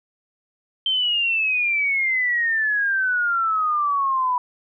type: exponential sweep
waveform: sine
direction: down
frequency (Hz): 3136 to 981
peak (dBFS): -18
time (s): 0.86-4.38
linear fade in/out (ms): 2
effects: none